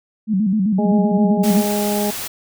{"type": "tone with vibrato", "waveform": "sine", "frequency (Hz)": 202, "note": "G#3", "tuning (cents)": -48, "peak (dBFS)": -14, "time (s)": [0.27, 1.65], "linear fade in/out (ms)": 50, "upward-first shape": "square", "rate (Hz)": 7.7, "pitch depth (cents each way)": 120}
{"type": "harmonic tone", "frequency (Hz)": 206.8, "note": "G#3", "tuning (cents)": -7, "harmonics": [1, 2, 3, 4], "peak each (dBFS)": [-20, -23, -25, -26], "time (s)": [0.78, 2.11], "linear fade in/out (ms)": 10}
{"type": "noise", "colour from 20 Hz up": "white", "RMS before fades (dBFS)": -27, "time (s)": [1.43, 2.28], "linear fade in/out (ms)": 10}
{"effects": []}